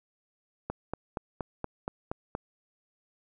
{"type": "click train", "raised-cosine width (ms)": 1, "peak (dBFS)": -18, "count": 8, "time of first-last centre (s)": [0.7, 2.351], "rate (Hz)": 4.24, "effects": []}